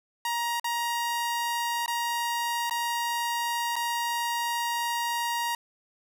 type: tone with dropouts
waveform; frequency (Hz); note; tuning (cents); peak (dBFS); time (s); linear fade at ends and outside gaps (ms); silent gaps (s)
sawtooth; 943; A#5; +20; -23; 0.25-5.55; 2; 0.598-0.643 / 1.861-1.879 / 2.697-2.709 / 3.757-3.763
effects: none

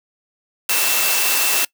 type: tone in noise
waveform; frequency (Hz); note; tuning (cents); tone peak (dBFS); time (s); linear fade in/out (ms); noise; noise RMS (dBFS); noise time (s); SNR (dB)
sine; 2674; E7; +24; -24; 0.69-1.65; 5; white; -18; 0.69-1.65; -9
effects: noise-tail reverb RT60 0.1 s tail -23 dB re dry + high-pass 400 Hz 12 dB/octave

